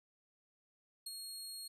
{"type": "tone with ADSR envelope", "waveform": "25% pulse", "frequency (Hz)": 4286, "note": "C8", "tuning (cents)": 41, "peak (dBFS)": -36, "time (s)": [1.06, 1.68], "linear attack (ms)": 7, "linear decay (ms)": 29, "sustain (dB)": -4, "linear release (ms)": 8, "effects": []}